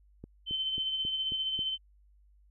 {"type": "click train", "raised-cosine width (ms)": 3, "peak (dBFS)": -30, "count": 6, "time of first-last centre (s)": [0.24, 1.591], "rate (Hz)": 3.7}
{"type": "tone with tremolo", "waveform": "sine", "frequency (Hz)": 3077, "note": "G7", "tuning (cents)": -33, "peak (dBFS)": -28, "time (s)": [0.46, 1.78], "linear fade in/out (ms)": 50, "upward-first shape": "sine", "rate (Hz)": 15, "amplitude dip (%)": 40}
{"effects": ["added 50 Hz sine -59 dBFS peak until 2.5 s"]}